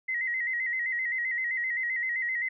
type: tone with vibrato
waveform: sine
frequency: 1975.5 Hz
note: B6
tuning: in tune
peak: -27 dBFS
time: 0.08-2.49 s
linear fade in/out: 10 ms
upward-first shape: square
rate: 7.7 Hz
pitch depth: 67 cents each way
effects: none